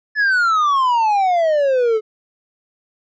triangle exponential sweep, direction down, 1741 to 424.8 Hz, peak -11 dBFS, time 0.15-2.01 s, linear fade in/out 50 ms, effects resampled to 16000 Hz

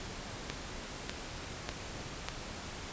click train, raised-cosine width 0.2 ms, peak -17 dBFS, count 4, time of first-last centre 0.5-2.286 s, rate 1.68 Hz, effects pink hiss -43 dBFS RMS until 2.92 s + resampled to 16000 Hz

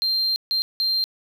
triangle tone bursts at uneven times, 4170 Hz, C8, 7 cents flat, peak -17 dBFS, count 3, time 0.02-0.36 / 0.51-0.62 / 0.8-1.04 s, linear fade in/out 0 ms, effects tanh soft clip ceiling -15 dBFS + 8-bit

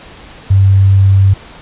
sine tone, 97.2 Hz, G2, 14 cents flat, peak -4 dBFS, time 0.5-1.34 s, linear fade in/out 10 ms, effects pink hiss -35 dBFS RMS until 1.61 s + resampled to 8000 Hz

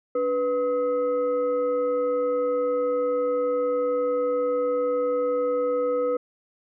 sine tone with frequency modulation, 493.8 Hz, B4, in tune, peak -21 dBFS, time 0.15-6.17 s, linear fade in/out 5 ms, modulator 781 Hz, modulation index 0.51, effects none

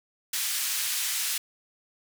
white band-pass noise, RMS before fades -29 dBFS, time 0.33-1.38 s, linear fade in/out 5 ms, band 1800 to 14000 Hz, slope 12 dB/octave, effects none

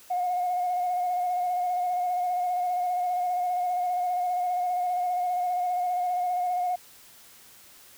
sine tone with vibrato, 720 Hz, F#5, 47 cents flat, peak -23 dBFS, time 0.1-6.76 s, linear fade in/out 10 ms, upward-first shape square, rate 15 Hz, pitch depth 22 cents each way, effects tanh soft clip ceiling -20 dBFS + white hiss -52 dBFS RMS until 7.97 s

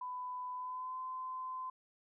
sine tone with pitch glide, 1000 to 1027.5 Hz, B5 to C6, +21 to -32 cents, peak -39 dBFS, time 0.01-1.7 s, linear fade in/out 5 ms, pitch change +47 cents, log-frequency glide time 0.54-0.99 s, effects none

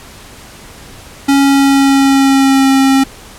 square tone with pitch glide, 277.2 to 269.2 Hz, C#4 to C4, 0 to +49 cents, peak -7 dBFS, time 1.28-3.04 s, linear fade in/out 10 ms, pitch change -51 cents, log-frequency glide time 1.38-2.7 s, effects pink hiss -35 dBFS RMS until 3.38 s + low-pass 12000 Hz 12 dB/octave

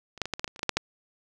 clicks, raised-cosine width 0.2 ms, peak -27 / -10 / -16 / -11 / -18 / -9 / -21 / -28 / -23 / -11 / -6 / -6 dBFS, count 12, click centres 0.177 / 0.217 / 0.256 / 0.337 / 0.395 / 0.444 / 0.478 / 0.561 / 0.593 / 0.631 / 0.693 / 0.77 s, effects none

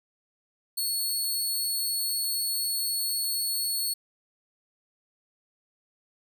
15% pulse tone, 4387 Hz, C#8, 19 cents flat, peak -20 dBFS, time 0.77-3.94 s, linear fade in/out 10 ms, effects none

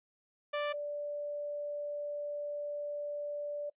sawtooth / sine tone pair in turn, 587.3 / 584.6 Hz, D5 / D5, 0 / -8 cents, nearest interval unison, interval 8 cents, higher first, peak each -28 / -35 dBFS, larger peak first, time 0.53-0.73 / 0.73-3.7 s, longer second, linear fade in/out 10 ms, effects noise-tail reverb RT60 0.1 s tail -22 dB re dry + resampled to 8000 Hz

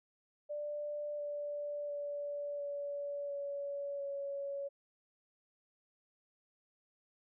sine tone with pitch steps, 590 / 583.9 / 577.9 / 571.9 / 566 / 560.1 Hz, D5 / D5 / D5 / D5 / C#5 / C#5, +8 / -10 / -28 / -46 / +36 / +18 cents, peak -37 dBFS, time 0.49-4.69 s, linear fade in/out 20 ms, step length 700 ms, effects none

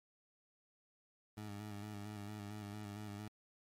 20% pulse tone with vibrato, 103.83 Hz, G#2, in tune, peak -40 dBFS, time 1.37-3.28 s, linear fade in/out 5 ms, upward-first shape square, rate 4.4 Hz, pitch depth 35 cents each way, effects MP3 64 kbps

